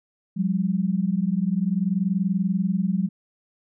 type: tone pair together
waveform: sine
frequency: 178.72 / 199.2 Hz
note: F3 / G3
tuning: +40 / +28 cents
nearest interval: major second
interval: 188 cents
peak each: -23 dBFS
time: 0.36-3.09 s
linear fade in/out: 20 ms
effects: none